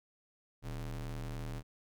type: ring-modulated tone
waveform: square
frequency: 77 Hz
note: D#2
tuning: 17 cents flat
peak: -36 dBFS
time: 0.62-1.63 s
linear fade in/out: 50 ms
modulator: 41.8 Hz
effects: none